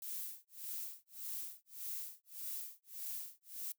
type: noise with tremolo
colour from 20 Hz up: violet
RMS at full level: -42 dBFS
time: 0.02-3.72 s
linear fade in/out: 2 ms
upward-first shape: sine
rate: 1.7 Hz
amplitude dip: 100%
effects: noise-tail reverb RT60 0.1 s tail -20 dB re dry